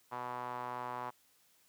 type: tone with band-pass filter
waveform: sawtooth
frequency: 123.47 Hz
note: B2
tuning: in tune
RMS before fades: -41 dBFS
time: 0.11-1.11 s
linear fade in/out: 20 ms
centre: 980 Hz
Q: 3.6
effects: white hiss -69 dBFS RMS until 1.68 s + high-pass 80 Hz 12 dB/octave